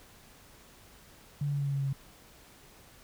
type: tone with pitch steps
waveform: sine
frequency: 144.4 / 143.24 / 142.08 / 140.94 / 139.8 / 138.68 / 137.56 / 136.45 Hz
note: D3 / D3 / C#3 / C#3 / C#3 / C#3 / C#3 / C#3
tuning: -29 / -43 / +43 / +29 / +15 / +1 / -13 / -27 cents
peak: -28 dBFS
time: 1.41-1.93 s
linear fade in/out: 5 ms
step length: 65 ms
effects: pink hiss -56 dBFS RMS until 3.03 s